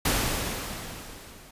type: noise with level ramp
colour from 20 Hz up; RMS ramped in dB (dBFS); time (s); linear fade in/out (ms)
pink; -23 to -50; 0.05-1.51; 5
effects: resampled to 32000 Hz